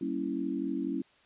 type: chord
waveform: sine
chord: G diminished seventh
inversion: none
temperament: equal with one note detuned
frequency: 193.63 / 233.1 / 277.2 / 329.6 Hz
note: G3 / Bb3 / Db4 / Fb4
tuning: -21 / 0 / 0 / 0 cents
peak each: -38 / -38 / -33 / -35 dBFS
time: 0.01-1.02 s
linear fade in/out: 5 ms
effects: white hiss -63 dBFS RMS until 1.25 s + resampled to 8000 Hz